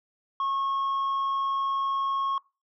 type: tone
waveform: sine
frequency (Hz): 1092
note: C#6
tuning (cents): -26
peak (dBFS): -22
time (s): 0.4-2.38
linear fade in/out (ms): 2
effects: noise-tail reverb RT60 0.3 s tail -25 dB re dry + tanh soft clip ceiling -24 dBFS

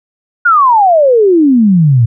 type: exponential sweep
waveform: sine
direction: down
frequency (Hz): 1466 to 110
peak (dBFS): -4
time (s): 0.45-2.06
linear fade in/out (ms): 10
effects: none

